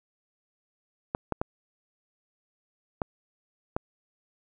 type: clicks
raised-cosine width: 1 ms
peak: -13 dBFS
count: 5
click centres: 1.149 / 1.323 / 1.415 / 3.018 / 3.765 s
effects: none